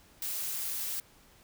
blue noise, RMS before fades -35 dBFS, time 0.22-1 s, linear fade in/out 2 ms, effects pink hiss -60 dBFS RMS until 1.43 s

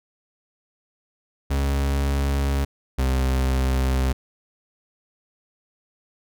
40% pulse tone pair in turn, 69.3 / 65.41 Hz, C#2 / C2, 0 / 0 cents, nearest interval minor second, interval 100 cents, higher first, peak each -19 / -18 dBFS, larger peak second, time 1.5-2.65 / 2.98-4.13 s, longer neither, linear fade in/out 10 ms, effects none

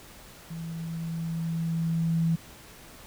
sine tone with level ramp, 164.81 Hz, E3, in tune, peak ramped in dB -34 to -21 dBFS, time 0.5-2.36 s, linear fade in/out 10 ms, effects pink hiss -49 dBFS RMS until 3.06 s

